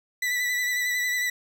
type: tone with vibrato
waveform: 40% pulse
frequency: 1975.5 Hz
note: B6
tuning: in tune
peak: -23 dBFS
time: 0.22-1.3 s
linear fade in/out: 5 ms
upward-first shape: sine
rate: 11 Hz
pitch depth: 26 cents each way
effects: none